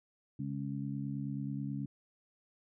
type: harmonic tone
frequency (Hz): 69.3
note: C#2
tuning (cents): 0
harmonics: 2 / 3 / 4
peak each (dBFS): -38 / -40 / -41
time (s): 0.39-1.86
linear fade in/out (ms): 5
effects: none